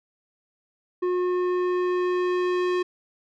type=tone with low-pass filter sweep; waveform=square; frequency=360.7 Hz; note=F#4; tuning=44 cents flat; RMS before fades=-24 dBFS; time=1.02-2.83 s; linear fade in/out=10 ms; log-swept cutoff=1100 to 3300 Hz; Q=0.73; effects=none